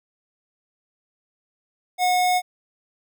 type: tone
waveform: square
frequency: 727 Hz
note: F#5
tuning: 31 cents flat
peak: -18 dBFS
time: 1.98-2.42 s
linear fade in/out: 50 ms
effects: none